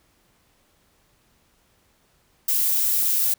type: noise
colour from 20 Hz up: violet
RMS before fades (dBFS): -21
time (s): 2.48-3.34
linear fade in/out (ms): 5
effects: pink hiss -63 dBFS RMS until 3.38 s